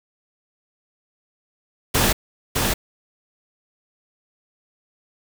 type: noise with echo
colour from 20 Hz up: pink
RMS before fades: -18 dBFS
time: 1.94-2.13 s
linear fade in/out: 10 ms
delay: 610 ms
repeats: 1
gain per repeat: -3 dB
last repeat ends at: 2.74 s
effects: none